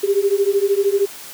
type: beating tone pair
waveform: sine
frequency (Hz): 392 / 405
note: G4 / G#4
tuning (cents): 0 / -43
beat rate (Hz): 13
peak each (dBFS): -17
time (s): 0.03-1.06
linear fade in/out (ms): 10
effects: white hiss -36 dBFS RMS until 1.33 s + high-pass 150 Hz 12 dB/octave